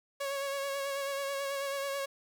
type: tone with vibrato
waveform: sawtooth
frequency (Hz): 554.4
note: C#5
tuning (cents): 0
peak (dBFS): -29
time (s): 0.2-2.06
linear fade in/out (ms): 10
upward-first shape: sine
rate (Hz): 9.2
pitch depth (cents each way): 26
effects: 11-bit